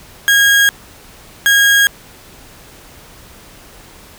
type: tone pair in turn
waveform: 35% pulse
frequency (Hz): 1635 / 1635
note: G#6 / G#6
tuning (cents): -28 / -28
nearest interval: unison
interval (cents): 0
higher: neither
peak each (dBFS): -6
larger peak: neither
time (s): 0.28-0.69 / 1.46-1.87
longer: neither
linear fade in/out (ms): 0
effects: pink hiss -40 dBFS RMS until 4.18 s